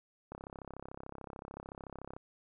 click train, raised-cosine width 1 ms, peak -30 dBFS, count 63, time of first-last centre 0.32-2.165 s, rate 33.6 Hz, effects none

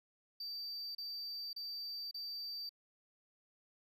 triangle tone bursts, 4646 Hz, D8, 20 cents flat, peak -40 dBFS, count 4, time 0.4-2.693 s, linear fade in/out 5 ms, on 550 ms, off 31 ms, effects none

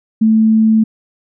sine tone, 220.2 Hz, A3, 2 cents sharp, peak -7 dBFS, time 0.21-0.84 s, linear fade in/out 10 ms, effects none

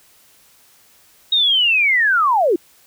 sine linear sweep, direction down, 3779 to 309.9 Hz, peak -12 dBFS, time 1.32-2.56 s, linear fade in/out 5 ms, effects white hiss -52 dBFS RMS until 2.86 s

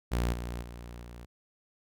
sawtooth tone with level steps, 59.4 Hz, A#1, 33 cents sharp, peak -23 / -31 / -38 / -40 dBFS, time 0.11-1.26 s, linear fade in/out 20 ms, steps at 0.32 / 0.61 / 1.02 s, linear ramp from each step 20 ms, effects none

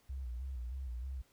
sine tone with vibrato, 63.2 Hz, B1, 41 cents sharp, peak -38 dBFS, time 0.09-1.22 s, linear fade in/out 10 ms, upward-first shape square, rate 3.2 Hz, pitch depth 86 cents each way, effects pink hiss -70 dBFS RMS until 1.32 s

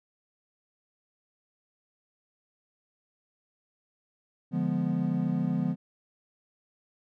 triangle chord, D diminished seventh, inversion none, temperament equal, 146.83 / 174.61 / 207.7 / 246.9 Hz, D3 / F3 / Ab3 / Cb4, 0 / 0 / 0 / 0 cents, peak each -31 / -27 / -31 / -29 dBFS, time 4.51-5.76 s, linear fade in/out 50 ms, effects none

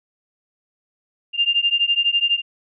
sine beating tone pair, 2794 / 2806 Hz, F7 / F7, 0 / +8 cents, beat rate 12 Hz, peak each -19 dBFS, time 1.33-2.42 s, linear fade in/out 50 ms, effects none

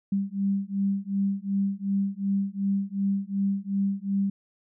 sine beating tone pair, 196 / 198.7 Hz, G3 / G3, 0 / +24 cents, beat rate 2.7 Hz, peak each -27 dBFS, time 0.12-4.3 s, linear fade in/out 5 ms, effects none

